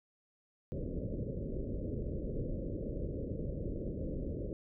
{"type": "low-pass noise", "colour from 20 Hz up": "pink", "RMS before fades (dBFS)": -38, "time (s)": [0.72, 4.53], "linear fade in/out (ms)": 0, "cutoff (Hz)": 580, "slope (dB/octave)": 96, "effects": []}